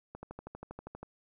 click train, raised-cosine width 1 ms, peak -29 dBFS, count 12, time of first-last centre 0.15-1.03 s, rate 12.5 Hz, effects none

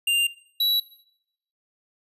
square tone pair in turn, 2794 / 3919 Hz, F7 / B7, 0 / -14 cents, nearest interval tritone, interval 586 cents, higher second, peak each -20 dBFS, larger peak neither, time 0.07-0.27 / 0.6-0.8 s, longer neither, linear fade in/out 5 ms, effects noise-tail reverb RT60 0.8 s tail -20 dB re dry + resampled to 32000 Hz

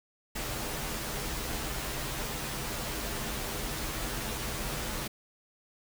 pink noise with comb filter, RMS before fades -35 dBFS, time 0.35-5.08 s, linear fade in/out 10 ms, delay 11 ms, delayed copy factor -0.65, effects none

